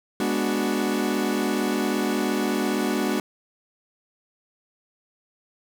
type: chord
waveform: 40% pulse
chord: G# half-diminished seventh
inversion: none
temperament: equal with one note detuned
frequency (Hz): 207.7 / 245 / 293.7 / 370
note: G#3 / B3 / D4 / F#4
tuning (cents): 0 / -14 / 0 / 0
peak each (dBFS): -27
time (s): 0.2-3.2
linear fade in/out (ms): 2
effects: none